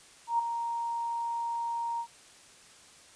sine tone with ADSR envelope, 933 Hz, A#5, 1 cent sharp, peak -22 dBFS, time 0.27-2.07 s, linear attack 120 ms, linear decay 8 ms, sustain -8 dB, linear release 74 ms, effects white hiss -55 dBFS RMS until 3.15 s + resampled to 22050 Hz

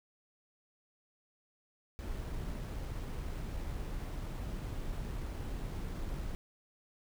brown noise with sample-and-hold, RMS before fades -39 dBFS, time 1.99-6.35 s, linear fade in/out 0 ms, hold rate 11025 Hz, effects none

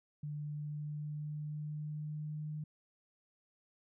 sine tone with pitch glide, 148.4 to 152.22 Hz, D3 to D#3, +18 to -38 cents, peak -38 dBFS, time 0.23-2.64 s, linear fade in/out 5 ms, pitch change +44 cents, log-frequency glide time 0.44-2.51 s, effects none

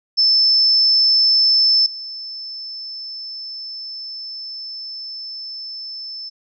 sine tone with level steps, 5274 Hz, E8, in tune, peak -11 / -28 dBFS, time 0.17-6.3 s, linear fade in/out 20 ms, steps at 1.86 s, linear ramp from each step 2 ms, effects none

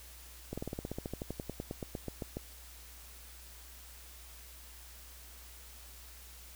slowing click train, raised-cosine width 2 ms, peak -24 dBFS, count 22, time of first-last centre 0.53-2.37 s, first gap 46 ms, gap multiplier 1.06, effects added 60 Hz sine -53 dBFS peak until 6.55 s + white hiss -54 dBFS RMS until 6.55 s

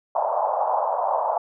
pink band-pass noise, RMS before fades -23 dBFS, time 0.15-1.38 s, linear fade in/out 5 ms, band 600 to 1000 Hz, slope 48 dB/octave, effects none

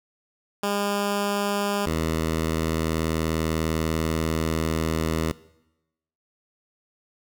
10% pulse tone pair in turn, 202.7 / 80.29 Hz, G#3 / E2, -42 / -45 cents, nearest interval octave + major third, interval 1603 cents, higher first, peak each -15 dBFS, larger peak neither, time 0.63-1.86 / 1.86-5.32 s, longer second, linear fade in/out 5 ms, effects noise-tail reverb RT60 0.9 s tail -19 dB re dry

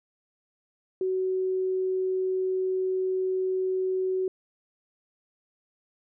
sine tone, 374.4 Hz, F#4, 20 cents sharp, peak -24 dBFS, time 1.01-4.28 s, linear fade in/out 2 ms, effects none

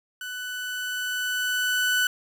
30% pulse tone with level ramp, 1493 Hz, F#6, 15 cents sharp, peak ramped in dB -30 to -17 dBFS, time 0.21-2.07 s, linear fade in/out 2 ms, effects none

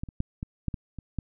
clicks, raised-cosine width 5 ms, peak -19 / -29 / -14 / -20 / -14 / -19 / -25 / -17 dBFS, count 8, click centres 0.035 / 0.088 / 0.204 / 0.429 / 0.683 / 0.742 / 0.987 / 1.187 s, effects none

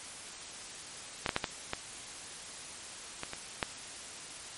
clicks, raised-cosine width 0.3 ms, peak -13 / -12 / -11 / -14 / -15 / -19 / -21 / -12 dBFS, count 8, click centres 1.262 / 1.292 / 1.364 / 1.442 / 1.734 / 3.234 / 3.334 / 3.628 s, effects white hiss -45 dBFS RMS until 4.57 s + MP3 48 kbps

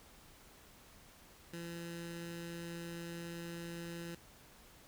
15% pulse tone with notch filter, 169.8 Hz, F3, 48 cents flat, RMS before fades -45 dBFS, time 1.53-4.15 s, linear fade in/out 5 ms, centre 690 Hz, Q 1.1, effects pink hiss -60 dBFS RMS until 4.87 s

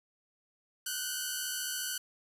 5% pulse tone pair together, 1465 / 1539 Hz, F#6 / G6, -18 / -32 cents, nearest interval minor second, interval 86 cents, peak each -25 / -25 dBFS, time 0.86-1.98 s, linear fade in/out 5 ms, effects resampled to 32000 Hz + 10-bit

